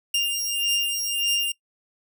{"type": "beating tone pair", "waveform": "sawtooth", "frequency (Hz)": [2800, 2801.7], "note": ["F7", "F7"], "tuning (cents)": [4, 5], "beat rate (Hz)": 1.7, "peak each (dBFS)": -22, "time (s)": [0.14, 1.52], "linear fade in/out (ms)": 5, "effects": ["noise-tail reverb RT60 0.1 s tail -21 dB re dry"]}